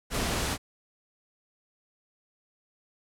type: noise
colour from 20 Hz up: pink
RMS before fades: -29 dBFS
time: 0.1-0.58 s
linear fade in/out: 50 ms
effects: low-pass 11000 Hz 12 dB/octave